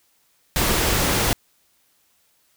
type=noise; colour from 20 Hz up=pink; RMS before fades=-20 dBFS; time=0.56-1.33 s; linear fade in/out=0 ms; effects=white hiss -63 dBFS RMS until 2.56 s